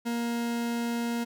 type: tone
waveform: 40% pulse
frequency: 235.1 Hz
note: A#3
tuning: 15 cents sharp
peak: -27 dBFS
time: 0.05-1.25 s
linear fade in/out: 20 ms
effects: none